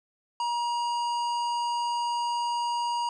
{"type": "harmonic tone", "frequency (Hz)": 951, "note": "A#5", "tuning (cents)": 34, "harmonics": [1, 3, 5, 7, 9], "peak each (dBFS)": [-26, -39, -40, -48, -50], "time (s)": [0.4, 3.09], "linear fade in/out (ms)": 2, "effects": ["11-bit"]}